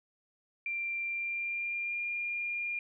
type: tone with pitch glide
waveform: sine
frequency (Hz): 2368 to 2408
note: D7 to D7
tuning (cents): +14 to +43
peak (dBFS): -32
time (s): 0.66-2.79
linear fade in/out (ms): 2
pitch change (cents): +29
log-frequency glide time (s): 1.02-2.03
effects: none